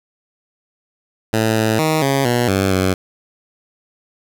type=tone with pitch steps; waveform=10% pulse; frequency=111 / 110.3 / 157.1 / 137.3 / 121 / 96.6 / 93.7 Hz; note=A2 / A2 / D#3 / C#3 / B2 / G2 / F#2; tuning=+16 / +5 / +17 / -16 / -35 / -25 / +22 cents; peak=-6 dBFS; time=1.33-2.94 s; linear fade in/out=5 ms; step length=230 ms; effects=none